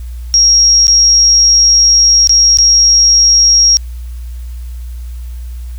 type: tone with dropouts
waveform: sine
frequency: 5600 Hz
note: F8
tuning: 4 cents sharp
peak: -4 dBFS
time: 0.34-3.77 s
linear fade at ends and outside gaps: 0 ms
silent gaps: 0.869-0.88 / 2.273-2.294 / 2.572-2.586 s
effects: added 60 Hz sine -21 dBFS peak until 5.78 s + white hiss -45 dBFS RMS until 5.78 s